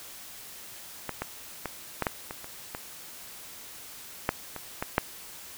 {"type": "clicks", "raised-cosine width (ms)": 0.5, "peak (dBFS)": [-16, -15, -16, -11, -10, -21, -26, -19, -8, -21, -14, -6], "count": 12, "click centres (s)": [1.093, 1.22, 1.657, 2.023, 2.068, 2.309, 2.444, 2.749, 4.291, 4.563, 4.825, 4.981], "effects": ["white hiss -45 dBFS RMS until 5.57 s"]}